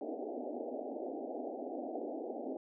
pink band-pass noise, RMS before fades -41 dBFS, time 0.01-2.57 s, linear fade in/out 2 ms, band 240 to 780 Hz, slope 96 dB/octave, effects none

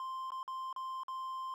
triangle tone with dropouts, 1046.5 Hz, C6, in tune, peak -36 dBFS, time 0-1.54 s, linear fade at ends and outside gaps 1 ms, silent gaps 0.305-0.319 / 0.43-0.478 / 0.728-0.762 / 1.034-1.082 s, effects none

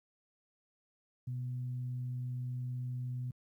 sine tone with frequency modulation, 125.4 Hz, B2, 27 cents sharp, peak -35 dBFS, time 1.27-3.31 s, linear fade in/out 5 ms, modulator 119 Hz, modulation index 0.25, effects high-pass 60 Hz 12 dB/octave + 12-bit

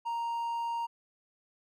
triangle tone, 932.3 Hz, A#5, in tune, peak -29 dBFS, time 0.05-0.87 s, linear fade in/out 20 ms, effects none

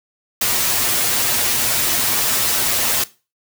white noise with comb filter, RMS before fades -18 dBFS, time 0.41-3.04 s, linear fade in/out 5 ms, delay 8.4 ms, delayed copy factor +1, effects noise-tail reverb RT60 0.3 s tail -18 dB re dry

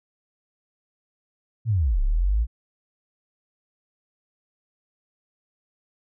sine linear two-way sweep, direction down then up, 121.5 to 32 to 59.2 Hz, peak -18 dBFS, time 1.65-2.47 s, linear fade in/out 50 ms, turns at 2.01 s, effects none

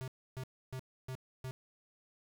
square tone bursts, 129.9 Hz, C3, 12 cents flat, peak -40 dBFS, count 5, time 0.01-1.51 s, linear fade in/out 0 ms, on 68 ms, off 290 ms, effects none

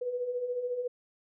sine beating tone pair, 480.5 / 494.5 Hz, B4 / B4, -48 / +2 cents, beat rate 14 Hz, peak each -39 / -31 dBFS, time 0.01-0.88 s, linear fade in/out 10 ms, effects none

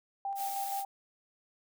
sine tone with tremolo, 790 Hz, G5, 13 cents sharp, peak -32 dBFS, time 0.25-0.85 s, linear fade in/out 2 ms, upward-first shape square, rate 6.4 Hz, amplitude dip 30%
blue noise, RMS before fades -41 dBFS, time 0.35-0.85 s, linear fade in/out 50 ms
effects none

